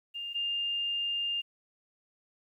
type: tone pair in turn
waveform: sine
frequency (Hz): 2807 / 2807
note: F7 / F7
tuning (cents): +8 / +8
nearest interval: unison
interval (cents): 0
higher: neither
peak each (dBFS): -35 / -29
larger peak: second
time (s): 0.14-0.34 / 0.34-1.42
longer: second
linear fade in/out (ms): 20
effects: 11-bit